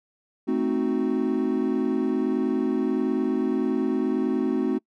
triangle chord, A diminished seventh, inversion none, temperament equal, 220 / 261.6 / 311.1 / 370 Hz, A3 / C4 / Eb4 / Gb4, 0 / 0 / 0 / 0 cents, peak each -26 / -23 / -26 / -25 dBFS, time 0.47-4.79 s, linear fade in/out 20 ms, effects noise-tail reverb RT60 0.1 s tail -26 dB re dry + tanh soft clip ceiling -10 dBFS

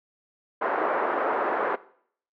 pink band-pass noise, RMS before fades -26 dBFS, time 0.61-1.76 s, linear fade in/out 10 ms, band 390 to 1500 Hz, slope 24 dB/octave, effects noise-tail reverb RT60 0.6 s tail -19 dB re dry

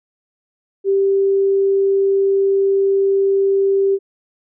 sine tone, 392 Hz, G4, in tune, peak -12 dBFS, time 0.84-3.99 s, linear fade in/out 50 ms, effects none

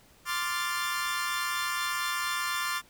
sawtooth chord, D minor seventh, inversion third, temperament equal, 1046.5 / 1174.7 / 1396.9 / 1760 Hz, C6 / D6 / F6 / A6, 0 / 0 / 0 / 0 cents, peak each -31 dBFS, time 0.25-2.82 s, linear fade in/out 50 ms, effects pink hiss -59 dBFS RMS until 2.89 s

